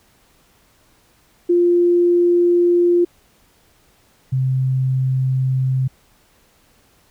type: tone pair in turn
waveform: sine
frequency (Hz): 349.2 / 130.8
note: F4 / C3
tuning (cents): 0 / 0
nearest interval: octave + perfect fourth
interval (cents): 1700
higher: first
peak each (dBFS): -11 / -15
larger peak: first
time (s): 1.49-3.05 / 4.32-5.88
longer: neither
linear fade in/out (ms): 10
effects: pink hiss -56 dBFS RMS until 7.1 s